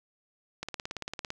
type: click train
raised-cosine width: 0.2 ms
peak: -18 dBFS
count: 13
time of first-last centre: 0.63-1.304 s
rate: 17.8 Hz
effects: none